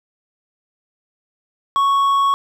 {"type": "tone with hard clipping", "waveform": "triangle", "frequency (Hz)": 1108.7, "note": "C#6", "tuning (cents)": 0, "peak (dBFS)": -14, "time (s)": [1.76, 2.34], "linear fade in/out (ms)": 0, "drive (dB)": 7, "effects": []}